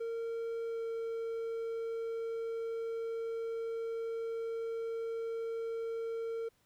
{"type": "tone with pitch glide", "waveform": "triangle", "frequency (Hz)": [459.2, 456.3], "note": ["A#4", "A#4"], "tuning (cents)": [-26, -37], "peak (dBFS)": -33, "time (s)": [0, 6.49], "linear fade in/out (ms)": 10, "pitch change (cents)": -11, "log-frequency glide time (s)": [0.67, 0.82], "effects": ["pink hiss -72 dBFS RMS until 6.65 s"]}